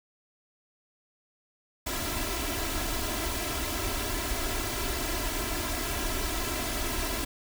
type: noise with comb filter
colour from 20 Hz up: pink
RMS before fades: -31 dBFS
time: 1.86-7.25 s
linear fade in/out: 10 ms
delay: 3 ms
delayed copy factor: +0.9
effects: none